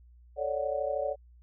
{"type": "chord", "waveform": "sine", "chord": "D major seventh", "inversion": "second", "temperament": "equal", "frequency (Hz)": [440, 554.4, 587.3, 740], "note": ["A4", "C#5", "D5", "F#5"], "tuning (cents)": [0, 0, 0, 0], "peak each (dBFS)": [-38, -32, -32, -37], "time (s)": [0.36, 1.16], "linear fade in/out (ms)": 50, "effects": ["added 60 Hz sine -53 dBFS peak until 1.42 s"]}